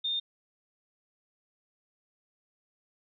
sine tone, 3637 Hz, A#7, 43 cents flat, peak -28 dBFS, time 0.04-0.2 s, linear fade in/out 10 ms, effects none

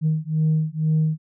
sine beating tone pair, 155.56 / 157.66 Hz, D#3 / D#3, 0 / +23 cents, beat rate 2.1 Hz, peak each -20 dBFS, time 0.01-1.18 s, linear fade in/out 50 ms, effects tanh soft clip ceiling -13 dBFS

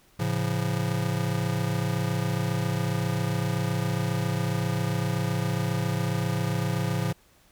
square chord, A augmented, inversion none, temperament just, 110 / 137.5 / 171.88 Hz, A2 / C#3 / E#3, 0 / -14 / -27 cents, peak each -30 dBFS, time 0.19-7.13 s, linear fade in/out 10 ms, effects pink hiss -60 dBFS RMS until 7.51 s

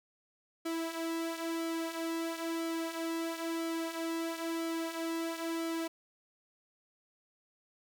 sawtooth tone with flanger, 329.6 Hz, E4, in tune, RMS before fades -36 dBFS, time 0.65-5.88 s, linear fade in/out 10 ms, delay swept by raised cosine 1.1 to 4.4 ms, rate 1 Hz, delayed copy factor -0.6, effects none

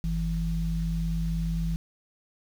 sine tone pair together, 49.12 / 164.81 Hz, G1 / E3, +4 / 0 cents, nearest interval octave + major sixth, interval 2096 cents, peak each -28 dBFS, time 0.04-1.76 s, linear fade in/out 0 ms, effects 8-bit

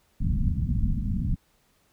pink low-pass noise, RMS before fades -25 dBFS, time 0.2-1.36 s, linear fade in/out 20 ms, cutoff 230 Hz, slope 48 dB/octave, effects pink hiss -66 dBFS RMS until 1.92 s

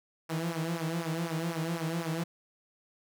sawtooth tone with flanger, 164.81 Hz, E3, in tune, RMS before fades -33 dBFS, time 0.29-2.24 s, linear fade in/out 10 ms, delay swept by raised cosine 0.25 to 5.25 ms, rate 4 Hz, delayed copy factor -0.9, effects none

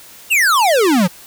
square exponential sweep, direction down, 2906 to 166.1 Hz, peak -11 dBFS, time 0.3-1.08 s, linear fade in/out 20 ms, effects white hiss -40 dBFS RMS until 1.26 s

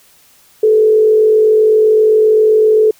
sine tone with frequency modulation, 433.7 Hz, A4, 25 cents flat, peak -6 dBFS, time 0.63-2.91 s, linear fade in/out 5 ms, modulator 47.7 Hz, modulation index 0.4, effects white hiss -48 dBFS RMS until 2.99 s

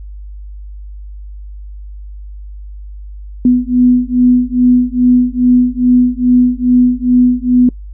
sine beating tone pair, 246.9 / 249.3 Hz, B3 / B3, 0 / +16 cents, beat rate 2.4 Hz, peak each -10 dBFS, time 3.45-7.69 s, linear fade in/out 2 ms, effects noise-tail reverb RT60 0.1 s tail -24 dB re dry + added 50 Hz sine -26 dBFS peak until 7.93 s

